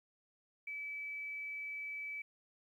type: tone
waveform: sine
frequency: 2300 Hz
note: D7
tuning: 37 cents flat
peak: -40 dBFS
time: 0.67-2.22 s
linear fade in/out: 5 ms
effects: 12-bit